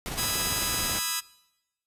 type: noise with tremolo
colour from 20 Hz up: pink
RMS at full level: -33 dBFS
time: 0.06-0.99 s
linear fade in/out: 0 ms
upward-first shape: square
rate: 18 Hz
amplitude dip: 30%
type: chord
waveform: 5% pulse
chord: E major seventh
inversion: second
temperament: just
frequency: 988.9 / 1236.1 / 1318.5 / 1648.1 Hz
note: B5 / D#6 / E6 / G#6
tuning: +2 / -12 / 0 / -14 cents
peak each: -22 dBFS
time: 0.17-1.21 s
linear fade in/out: 20 ms
effects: noise-tail reverb RT60 0.9 s tail -21 dB re dry + resampled to 32000 Hz